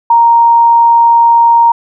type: tone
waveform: sine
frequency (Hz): 932.3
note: A#5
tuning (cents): 0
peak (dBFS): -3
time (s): 0.1-1.72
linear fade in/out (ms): 5
effects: none